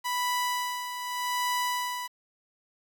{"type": "tone with tremolo", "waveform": "sawtooth", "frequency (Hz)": 987.8, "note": "B5", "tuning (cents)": 0, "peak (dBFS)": -22, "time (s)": [0.04, 2.08], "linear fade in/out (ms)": 20, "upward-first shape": "sine", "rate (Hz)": 0.84, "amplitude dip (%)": 60, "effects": ["9-bit"]}